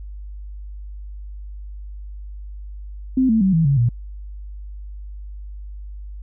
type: tone with pitch steps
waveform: sine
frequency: 260 / 222.5 / 190.33 / 162.85 / 139.33 / 119.21 Hz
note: C4 / A3 / F#3 / E3 / C#3 / A#2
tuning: -11 / +20 / +49 / -21 / +9 / +39 cents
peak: -13 dBFS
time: 3.17-3.89 s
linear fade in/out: 5 ms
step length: 120 ms
effects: added 50 Hz sine -31 dBFS peak until 6.22 s